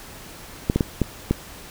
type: clicks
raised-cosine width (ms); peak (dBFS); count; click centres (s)
3; -5; 5; 0.699 / 0.76 / 0.808 / 1.017 / 1.31
effects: pink hiss -41 dBFS RMS until 1.7 s